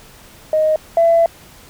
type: tone pair in turn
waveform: sine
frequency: 622.3 / 669.7 Hz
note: D#5 / E5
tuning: 0 / +27 cents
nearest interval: minor second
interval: 127 cents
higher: second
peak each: -11 / -8 dBFS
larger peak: second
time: 0.53-0.76 / 0.97-1.26 s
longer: second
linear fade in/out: 2 ms
effects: tanh soft clip ceiling -4 dBFS + pink hiss -43 dBFS RMS until 1.69 s